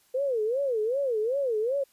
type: tone with vibrato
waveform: sine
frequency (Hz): 490.2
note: B4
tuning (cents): -13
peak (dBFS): -24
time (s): 0.14-1.84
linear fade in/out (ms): 10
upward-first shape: sine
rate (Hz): 2.6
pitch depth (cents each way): 250
effects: white hiss -64 dBFS RMS until 1.92 s + resampled to 32000 Hz